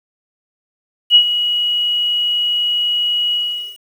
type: tone with ADSR envelope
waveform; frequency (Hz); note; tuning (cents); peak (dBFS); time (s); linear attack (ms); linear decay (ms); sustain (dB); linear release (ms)
sine; 2912; F#7; -28; -3; 1.1-3.78; 53; 80; -11; 450
effects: 7-bit